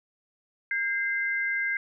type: tone pair together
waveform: sine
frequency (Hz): 1606 / 2074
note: G6 / C7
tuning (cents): +41 / -16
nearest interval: major third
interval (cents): 443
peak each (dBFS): -28 / -28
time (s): 0.71-1.77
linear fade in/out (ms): 2
effects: none